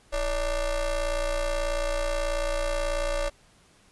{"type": "ring-modulated tone", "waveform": "45% pulse", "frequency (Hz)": 300.2, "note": "D4", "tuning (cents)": 38, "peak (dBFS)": -22, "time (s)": [0.12, 3.3], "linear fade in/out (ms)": 20, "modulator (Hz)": 271, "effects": ["pink hiss -59 dBFS RMS until 3.91 s", "resampled to 24000 Hz"]}